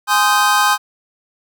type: chord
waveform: square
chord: Ab major seventh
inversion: none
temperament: just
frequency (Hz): 830.6 / 1038.3 / 1245.9 / 1557.4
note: Ab5 / C6 / Eb6 / G6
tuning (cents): 0 / -14 / +2 / -12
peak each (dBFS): -18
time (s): 0.07-0.78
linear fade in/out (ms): 50
type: clicks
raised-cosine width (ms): 0.5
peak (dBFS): -24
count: 2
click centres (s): 0.148 / 0.158
effects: none